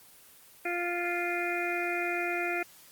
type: harmonic tone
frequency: 349.2 Hz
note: F4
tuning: in tune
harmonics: 1 / 2 / 4 / 5 / 6 / 7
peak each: -34 / -35 / -37 / -40 / -36 / -35 dBFS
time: 0.65-2.63 s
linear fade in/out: 5 ms
effects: white hiss -55 dBFS RMS until 2.91 s + Opus 24 kbps

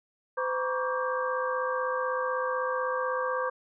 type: tone cluster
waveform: sine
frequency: 511 / 949 / 1108 / 1164 / 1589 Hz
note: C5 / A#5 / C#6 / D6 / G6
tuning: -41 / +31 / -1 / -16 / +23 cents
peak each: -30 / -36 / -36 / -33 / -35 dBFS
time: 0.37-3.5 s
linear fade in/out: 10 ms
effects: none

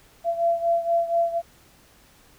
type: beating tone pair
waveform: sine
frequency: 677 / 681.2 Hz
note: E5 / F5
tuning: +46 / -43 cents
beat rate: 4.2 Hz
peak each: -21 / -25 dBFS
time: 0.24-1.42 s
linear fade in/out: 50 ms
effects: pink hiss -55 dBFS RMS until 2.38 s

